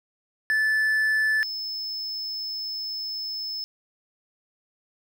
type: tone pair in turn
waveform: triangle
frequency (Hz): 1746 / 5232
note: A6 / E8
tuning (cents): -14 / -14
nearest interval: octave + perfect fifth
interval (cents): 1900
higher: second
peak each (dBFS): -18 / -28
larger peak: first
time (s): 0.5-1.43 / 1.43-3.64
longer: second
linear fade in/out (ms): 0
effects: none